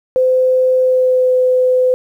sine tone with pitch glide, 513 to 507.7 Hz, C5 to B4, -34 to +48 cents, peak -9 dBFS, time 0.16-1.94 s, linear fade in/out 0 ms, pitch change -18 cents, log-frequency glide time 0.79-1.33 s, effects 8-bit

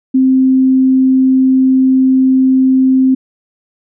sine tone, 261.6 Hz, C4, in tune, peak -6 dBFS, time 0.14-3.15 s, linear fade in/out 10 ms, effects none

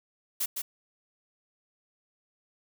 blue noise with echo, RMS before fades -29 dBFS, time 0.4-0.46 s, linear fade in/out 10 ms, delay 160 ms, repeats 1, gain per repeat -4 dB, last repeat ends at 0.62 s, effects none

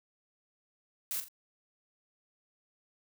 blue noise with echo, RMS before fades -35 dBFS, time 1.11-1.2 s, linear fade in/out 0 ms, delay 42 ms, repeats 2, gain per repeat -9 dB, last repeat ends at 1.284 s, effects none

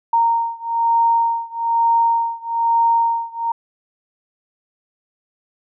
sine beating tone pair, 925 / 926.1 Hz, A#5 / A#5, -14 / -12 cents, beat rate 1.1 Hz, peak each -17 / -18 dBFS, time 0.13-3.52 s, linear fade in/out 5 ms, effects none

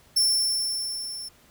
sawtooth tone with level ramp, 5390 Hz, E8, 38 cents sharp, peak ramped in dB -15 to -32 dBFS, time 0.16-1.29 s, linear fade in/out 10 ms, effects pink hiss -57 dBFS RMS until 1.5 s

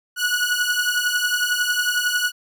sawtooth beating tone pair, 1458 / 1469 Hz, F#6 / F#6, -26 / -13 cents, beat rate 11 Hz, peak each -19 / -18 dBFS, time 0.16-2.32 s, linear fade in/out 50 ms, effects none

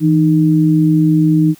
sine tone pair together, 162.4 / 308.1 Hz, E3 / D#4, -26 / -17 cents, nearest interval major seventh, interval 1109 cents, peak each -11 dBFS, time 0-1.55 s, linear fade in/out 50 ms, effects white hiss -46 dBFS RMS until 1.59 s

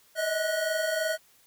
square tone cluster, 617 / 640 / 1469 Hz, D#5 / D#5 / F#6, -15 / +49 / -13 cents, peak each -34 / -29 / -33 dBFS, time 0.15-1.18 s, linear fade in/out 50 ms, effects white hiss -61 dBFS RMS until 1.46 s

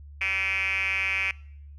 5% pulse tone with band-pass filter, 192.3 Hz, G3, 33 cents flat, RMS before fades -27 dBFS, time 0.21-1.31 s, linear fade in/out 2 ms, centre 2400 Hz, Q 9.7, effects noise-tail reverb RT60 0.7 s tail -23 dB re dry + added 72 Hz sine -42 dBFS peak until 1.78 s

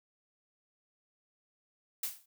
blue noise with exponential decay, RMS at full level -31 dBFS, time 2.03-2.26 s, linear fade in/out 5 ms, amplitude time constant 49 ms, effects none

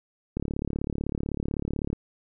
click train, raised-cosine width 3 ms, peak -16 dBFS, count 57, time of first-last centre 0.37-1.93 s, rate 35.9 Hz, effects none

